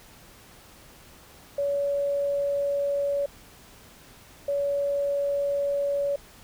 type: tone pair in turn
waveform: sine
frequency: 566 / 566 Hz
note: C#5 / C#5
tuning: +36 / +36 cents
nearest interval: unison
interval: 0 cents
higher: neither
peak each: -23 dBFS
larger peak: neither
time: 1.58-3.26 / 4.48-6.16 s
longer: neither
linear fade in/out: 5 ms
effects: pink hiss -51 dBFS RMS until 6.43 s